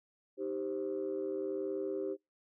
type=chord; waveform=sine; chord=C minor; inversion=first; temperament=equal; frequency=311.1 / 392 / 523.3 Hz; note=Eb4 / G4 / C5; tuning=0 / 0 / 0 cents; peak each=-40 / -35 / -40 dBFS; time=0.37-2.17 s; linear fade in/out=50 ms; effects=noise-tail reverb RT60 0.2 s tail -26 dB re dry + tanh soft clip ceiling -27 dBFS